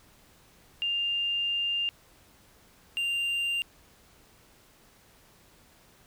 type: tone pair in turn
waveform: sine / triangle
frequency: 2800 / 2788 Hz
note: F7 / F7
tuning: +4 / -4 cents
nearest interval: unison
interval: 8 cents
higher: first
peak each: -26 / -25 dBFS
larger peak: second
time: 0.82-1.89 / 2.97-3.62 s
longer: first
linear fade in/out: 0 ms
effects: pink hiss -59 dBFS RMS until 6.06 s